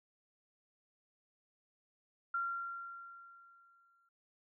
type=tone with exponential decay; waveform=sine; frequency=1378 Hz; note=F6; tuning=24 cents flat; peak=-32 dBFS; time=2.34-4.09 s; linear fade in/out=5 ms; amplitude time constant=380 ms; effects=none